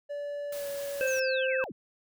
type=tone with pitch glide; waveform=triangle; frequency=578 to 563.8 Hz; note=D5 to C#5; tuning=-28 to +29 cents; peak=-31 dBFS; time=0.09-1.08 s; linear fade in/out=20 ms; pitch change=-43 cents; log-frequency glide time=0.53-0.68 s
type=noise; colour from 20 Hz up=white; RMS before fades=-44 dBFS; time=0.52-1.2 s; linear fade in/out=5 ms
type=harmonic tone; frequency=523 Hz; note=C5; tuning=1 cent flat; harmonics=1 / 3 / 5; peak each=-27 / -32 / -34 dBFS; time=1.01-1.64 s; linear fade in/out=0 ms
type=linear sweep; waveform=sine; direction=down; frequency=6760 to 123.47 Hz; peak=-37 dBFS; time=1.07-1.72 s; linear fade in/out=5 ms
effects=none